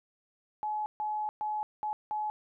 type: tone bursts at uneven times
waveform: sine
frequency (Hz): 850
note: G#5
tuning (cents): +40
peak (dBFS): -30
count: 5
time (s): 0.63-0.86 / 1-1.29 / 1.41-1.63 / 1.83-1.93 / 2.11-2.3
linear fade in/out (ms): 0
effects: none